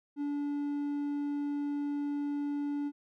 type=tone; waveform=triangle; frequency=288.5 Hz; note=D4; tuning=31 cents flat; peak=-29 dBFS; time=0.16-2.92 s; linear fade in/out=50 ms; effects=none